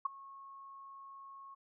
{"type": "tone with ADSR envelope", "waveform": "sine", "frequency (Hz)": 1094, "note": "C#6", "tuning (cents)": -23, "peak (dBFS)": -27, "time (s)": [0.05, 1.55], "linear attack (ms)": 7, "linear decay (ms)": 12, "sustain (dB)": -22, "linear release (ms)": 14, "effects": []}